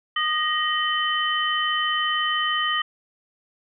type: tone cluster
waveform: sine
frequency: 1228 / 1882 / 3047 Hz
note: D#6 / A#6 / G7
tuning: -23 / +16 / -50 cents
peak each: -25 dBFS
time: 0.16-2.82 s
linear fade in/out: 5 ms
effects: none